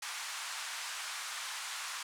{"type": "band-pass noise", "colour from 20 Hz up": "pink", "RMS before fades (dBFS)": -41, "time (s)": [0.02, 2.03], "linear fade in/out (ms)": 5, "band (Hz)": [1000, 9800], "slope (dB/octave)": 24, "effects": []}